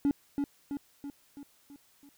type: tone with echo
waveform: triangle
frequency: 283.3 Hz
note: C#4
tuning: 38 cents sharp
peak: -20 dBFS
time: 0.05-0.11 s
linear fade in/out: 0 ms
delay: 330 ms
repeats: 6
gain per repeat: -5 dB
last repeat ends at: 2.09 s
effects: tanh soft clip ceiling -18 dBFS + white hiss -65 dBFS RMS until 2.17 s